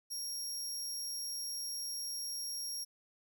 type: tone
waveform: 25% pulse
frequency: 5588 Hz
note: F8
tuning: in tune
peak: -33 dBFS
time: 0.1-2.85 s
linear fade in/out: 20 ms
effects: none